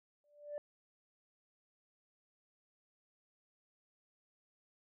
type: tone with exponential growth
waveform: sine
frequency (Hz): 587.3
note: D5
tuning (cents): 0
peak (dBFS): -35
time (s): 0.24-0.58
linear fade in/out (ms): 1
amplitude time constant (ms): 73
effects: tanh soft clip ceiling -36 dBFS